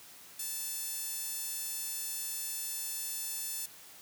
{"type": "tone with high-pass filter", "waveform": "sawtooth", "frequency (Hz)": 880, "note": "A5", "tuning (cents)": 0, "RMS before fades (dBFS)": -38, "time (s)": [0.39, 3.66], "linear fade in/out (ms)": 5, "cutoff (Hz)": 8100, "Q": 0.85, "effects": ["white hiss -53 dBFS RMS until 4.01 s", "high-pass 80 Hz 12 dB/octave"]}